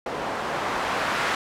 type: noise with low-pass filter sweep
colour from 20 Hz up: blue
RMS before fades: -27 dBFS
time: 0.06-1.35 s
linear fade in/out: 2 ms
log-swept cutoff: 690 to 1400 Hz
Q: 0.95
effects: none